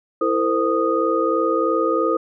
sine tone cluster, 330.5 / 451 / 514 / 1240 Hz, E4 / A4 / C5 / D#6, +5 / +43 / -31 / -6 cents, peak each -22 dBFS, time 0.21-2.17 s, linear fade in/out 5 ms, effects none

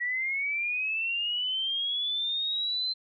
sine linear sweep, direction up, 1920 to 4105 Hz, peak -27 dBFS, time 0-2.94 s, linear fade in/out 20 ms, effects none

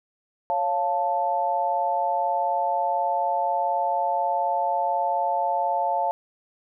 sine chord, Db augmented, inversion none, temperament equal, 554.4 / 698.5 / 880 Hz, Db5 / F5 / A5, 0 / 0 / 0 cents, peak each -29 / -25 / -24 dBFS, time 0.5-6.11 s, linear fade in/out 0 ms, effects none

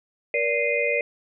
sine tone cluster, 474.2 / 579 / 2085 / 2471 Hz, A#4 / D5 / C7 / D#7, +30 / -25 / -7 / -13 cents, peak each -26 dBFS, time 0.34-1.01 s, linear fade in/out 2 ms, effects none

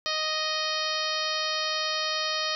harmonic tone, 622.3 Hz, D#5, in tune, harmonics 1 / 2 / 3 / 4 / 5 / 6 / 7 / 8 / 9, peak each -35 / -33 / -35 / -37 / -35 / -36 / -33 / -35 / -38 dBFS, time 0.06-2.55 s, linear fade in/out 0 ms, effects none

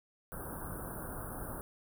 pink band-stop noise, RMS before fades -42 dBFS, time 0.32-1.61 s, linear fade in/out 0 ms, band 1600 to 9100 Hz, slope 96 dB/octave, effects none

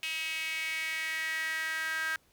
sawtooth tone with high-pass filter sweep, 319.4 Hz, D#4, 45 cents sharp, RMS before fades -34 dBFS, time 0.03-2.16 s, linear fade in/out 0 ms, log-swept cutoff 2600 to 1600 Hz, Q 6, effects pink hiss -67 dBFS RMS until 2.32 s

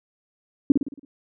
sine tone with echo, 279 Hz, C#4, 11 cents sharp, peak -9 dBFS, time 0.7-0.72 s, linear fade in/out 2 ms, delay 55 ms, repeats 6, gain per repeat -6 dB, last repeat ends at 1.05 s, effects none

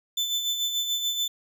35% pulse tone with tremolo, 3520 Hz, A7, in tune, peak -21 dBFS, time 0.17-1.28 s, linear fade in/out 5 ms, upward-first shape sine, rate 6.9 Hz, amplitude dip 50%, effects none

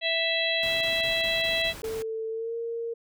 harmonic tone, 659.3 Hz, E5, in tune, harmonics 1 / 3 / 4 / 5 / 6, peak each -30 / -30 / -30 / -30 / -30 dBFS, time 0.01-1.74 s, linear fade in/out 50 ms
pink noise bursts, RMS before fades -41 dBFS, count 7, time 0.63-2.022 s, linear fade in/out 0 ms, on 180 ms, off 22 ms
sine tone with pitch glide, 444.8 to 462.9 Hz, A4 to A#4, +19 to -12 cents, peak -29 dBFS, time 1.83-2.94 s, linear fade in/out 10 ms, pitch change +69 cents, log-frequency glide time 2.3-2.55 s
effects none

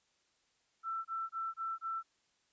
sine tone bursts, 1335 Hz, E6, 22 cents sharp, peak -35 dBFS, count 5, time 0.83-2.03 s, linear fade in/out 50 ms, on 220 ms, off 25 ms, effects white hiss -75 dBFS RMS until 2.52 s + resampled to 16000 Hz

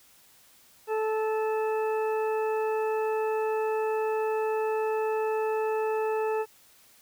harmonic tone, 436.5 Hz, A4, 14 cents flat, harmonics 1 / 2 / 3 / 4 / 6, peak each -26 / -32 / -40 / -43 / -43 dBFS, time 0.87-6.46 s, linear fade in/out 50 ms, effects white hiss -58 dBFS RMS until 7.01 s

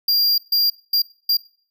square tone bursts at uneven times, 4780 Hz, D8, 30 cents sharp, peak -15 dBFS, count 4, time 0.08-0.38 / 0.52-0.7 / 0.93-1.02 / 1.29-1.37 s, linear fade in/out 5 ms, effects noise-tail reverb RT60 0.5 s tail -21 dB re dry

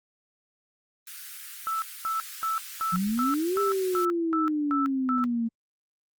white high-pass noise, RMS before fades -41 dBFS, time 1.07-4.05 s, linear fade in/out 2 ms, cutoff 1300 Hz, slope 48 dB/octave
sine tone bursts, 1318.5 Hz, E6, in tune, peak -25 dBFS, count 10, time 1.67-5.24 s, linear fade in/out 0 ms, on 150 ms, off 230 ms
sine exponential two-way sweep, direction up then down, 171.8 to 403.6 to 226.4 Hz, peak -24 dBFS, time 2.92-5.49 s, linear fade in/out 20 ms, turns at 3.6 s
effects Opus 24 kbps

